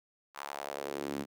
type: tone with high-pass filter sweep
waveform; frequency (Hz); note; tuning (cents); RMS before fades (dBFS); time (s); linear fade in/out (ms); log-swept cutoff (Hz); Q
sawtooth; 70.8; C#2; +37; -39; 0.34-1.26; 50; 1100 to 230; 2.1
effects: none